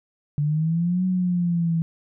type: exponential two-way sweep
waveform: sine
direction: up then down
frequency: 144.5 to 186.2 to 163.2 Hz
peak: -19 dBFS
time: 0.38-1.82 s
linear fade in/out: 0 ms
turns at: 1.05 s
effects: none